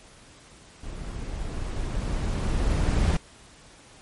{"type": "noise with level ramp", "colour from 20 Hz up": "brown", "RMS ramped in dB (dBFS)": [-36, -20], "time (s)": [0.83, 3.17], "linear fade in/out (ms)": 5, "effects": ["pink hiss -51 dBFS RMS until 4.01 s", "MP3 48 kbps"]}